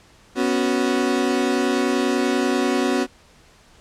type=chord; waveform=35% pulse; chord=B suspended second; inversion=none; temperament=equal; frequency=246.9 / 277.2 / 370 Hz; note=B3 / C#4 / F#4; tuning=0 / 0 / 0 cents; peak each=-21 dBFS; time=0.35-3.07 s; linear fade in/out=50 ms; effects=pink hiss -52 dBFS RMS until 3.8 s + low-pass 8000 Hz 12 dB/octave